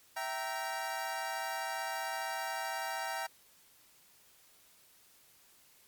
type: chord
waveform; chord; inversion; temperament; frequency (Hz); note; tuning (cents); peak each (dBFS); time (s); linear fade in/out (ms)
25% pulse; E diminished; none; equal with one note detuned; 659.3 / 775 / 932.3; E5 / G5 / Bb5; 0 / -20 / 0; -38 / -35 / -36; 0.16-3.27; 10
effects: white hiss -63 dBFS RMS until 5.87 s + MP3 96 kbps